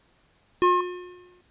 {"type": "tone with exponential decay", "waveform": "square", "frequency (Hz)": 358.7, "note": "F4", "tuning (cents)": 46, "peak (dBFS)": -18, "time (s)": [0.62, 1.41], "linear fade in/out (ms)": 0, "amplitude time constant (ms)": 170}
{"type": "tone", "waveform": "sine", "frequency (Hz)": 1072, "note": "C6", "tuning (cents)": 42, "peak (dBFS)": -20, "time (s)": [0.63, 0.81], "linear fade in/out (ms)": 5}
{"effects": ["pink hiss -63 dBFS RMS until 1.5 s", "resampled to 8000 Hz"]}